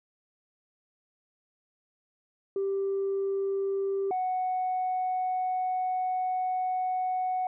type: tone pair in turn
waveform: sine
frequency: 392 / 740 Hz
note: G4 / F#5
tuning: 0 / 0 cents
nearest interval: major seventh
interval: 1100 cents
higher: second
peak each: -25 dBFS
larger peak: neither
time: 2.56-4.11 / 4.11-7.47 s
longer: second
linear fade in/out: 2 ms
effects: tanh soft clip ceiling -23 dBFS